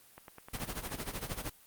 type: click train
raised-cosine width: 0.5 ms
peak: -32 dBFS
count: 10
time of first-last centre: 0.18-1.096 s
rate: 9.83 Hz
type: noise with tremolo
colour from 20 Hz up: pink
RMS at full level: -36 dBFS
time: 0.53-1.5 s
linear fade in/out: 10 ms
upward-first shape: sine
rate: 13 Hz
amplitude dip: 80%
effects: white hiss -60 dBFS RMS until 1.66 s + Opus 32 kbps